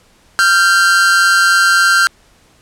45% pulse tone pair together, 1384.6 / 1568 Hz, F6 / G6, -15 / 0 cents, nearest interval major second, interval 215 cents, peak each -11 dBFS, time 0.39-2.07 s, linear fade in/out 0 ms, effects pink hiss -50 dBFS RMS until 2.61 s + low-pass 10000 Hz 12 dB/octave

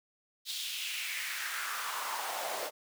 pink noise with high-pass filter sweep, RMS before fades -37 dBFS, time 0.45-2.71 s, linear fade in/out 50 ms, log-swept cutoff 3900 to 560 Hz, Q 3.1, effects none

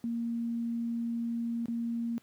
sine tone with dropouts, 233.1 Hz, A#3, in tune, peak -30 dBFS, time 0.04-2.18 s, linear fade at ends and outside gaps 0 ms, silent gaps 1.657-1.683 s, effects pink hiss -65 dBFS RMS until 2.22 s + high-pass 100 Hz 12 dB/octave

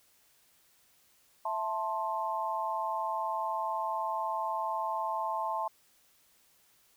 sine chord, A minor, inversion second, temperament just, 660 / 880 / 1056 Hz, E5 / A5 / C6, +2 / 0 / +16 cents, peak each -37 / -33 / -35 dBFS, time 1.45-5.68 s, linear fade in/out 5 ms, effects white hiss -66 dBFS RMS until 6.96 s

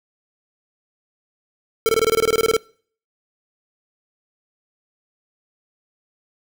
square tone bursts, 448.5 Hz, A4, 33 cents sharp, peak -14 dBFS, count 14, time 1.86-2.566 s, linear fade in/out 0 ms, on 30 ms, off 22 ms, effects noise-tail reverb RT60 0.5 s tail -24 dB re dry

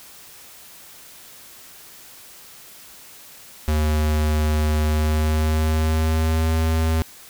square tone with pitch glide, 76.5 to 80.3 Hz, D#2 to E2, -29 to -45 cents, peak -18 dBFS, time 3.68-7.02 s, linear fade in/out 0 ms, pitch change +84 cents, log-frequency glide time 4.83-6.5 s, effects white hiss -44 dBFS RMS until 7.29 s

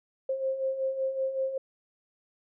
sine beating tone pair, 527 / 532.3 Hz, C5 / C5, +12 / +30 cents, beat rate 5.3 Hz, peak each -35 / -28 dBFS, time 0.29-1.58 s, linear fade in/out 5 ms, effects none

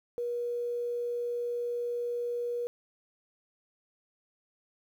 sine tone with quantisation, 480 Hz, B4, 49 cents flat, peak -30 dBFS, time 0.18-2.67 s, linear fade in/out 0 ms, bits 10, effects none

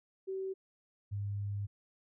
sine tone pair in turn, 382.4 / 101.28 Hz, G4 / G#2, -43 / -43 cents, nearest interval octave + major seventh, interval 2300 cents, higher first, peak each -35 / -34 dBFS, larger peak second, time 0.27-0.54 / 1.11-1.67 s, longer second, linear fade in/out 20 ms, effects none

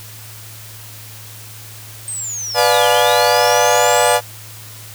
sine linear two-way sweep, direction down then up, 8500 to 2794 to 8500 Hz, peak -22 dBFS, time 2.08-4.15 s, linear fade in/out 0 ms, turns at 2.9 s
35% pulse chord, B diminished seventh, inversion none, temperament just, 493.9 / 592.7 / 711.2 / 853.4 Hz, B4 / D5 / F5 / Ab5, 0 / +16 / +31 / +47 cents, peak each -15 dBFS, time 2.54-4.21 s, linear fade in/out 50 ms
effects added 108 Hz sine -37 dBFS peak until 4.94 s + white hiss -37 dBFS RMS until 4.94 s

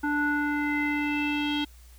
square tone with low-pass filter sweep, 293.6 Hz, D4, in tune, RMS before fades -27 dBFS, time 0.03-1.65 s, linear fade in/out 10 ms, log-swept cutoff 1300 to 3400 Hz, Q 6, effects added 60 Hz sine -48 dBFS peak until 1.98 s + white hiss -58 dBFS RMS until 1.98 s

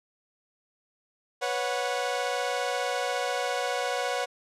sawtooth chord, B suspended second, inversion none, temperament equal with one note detuned, 493.9 / 554.4 / 733.6 Hz, B4 / C#5 / F#5, 0 / 0 / -15 cents, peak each -28 / -28 / -27 dBFS, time 1.41-4.26 s, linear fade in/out 20 ms, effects low-pass 8000 Hz 12 dB/octave

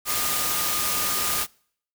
sine tone in noise, 1220 Hz, D#6, 34 cents flat, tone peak -33 dBFS, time 0.05-1.47 s, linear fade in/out 50 ms, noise white, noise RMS -25 dBFS, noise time 0.05-1.47 s, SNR -11 dB, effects noise-tail reverb RT60 0.6 s tail -26 dB re dry

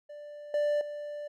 triangle tone with level steps, 589 Hz, D5, 5 cents sharp, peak -40 / -23 / -34 dBFS, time 0.09-1.28 s, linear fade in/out 10 ms, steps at 0.54 / 0.81 s, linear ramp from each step 2 ms, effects none

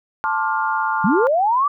sine chord, D minor seventh, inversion second, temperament just, 881 / 1057.2 / 1174.7 / 1409.6 Hz, A5 / C6 / D6 / F6, +2 / +18 / 0 / +16 cents, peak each -21 / -25 / -26 / -23 dBFS, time 0.24-1.27 s, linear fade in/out 0 ms
sine linear sweep, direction up, 164.81 to 1186 Hz, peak -14 dBFS, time 1.04-1.68 s, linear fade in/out 5 ms
effects none

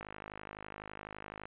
click train, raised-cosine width 0.5 ms, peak -28 dBFS, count 76, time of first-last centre 0.01-1.455 s, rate 51.9 Hz, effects resampled to 8000 Hz

